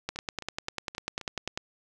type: two click trains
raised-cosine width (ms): 0.2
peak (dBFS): -14 / -23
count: 16 / 6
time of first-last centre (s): 0.09-1.575 / 0.16-1.476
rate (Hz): 10.1 / 3.8
effects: none